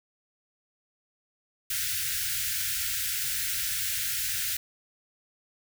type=band-stop noise; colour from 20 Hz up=white; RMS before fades=-30 dBFS; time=1.7-4.57 s; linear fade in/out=5 ms; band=140 to 1400 Hz; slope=96 dB/octave; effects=none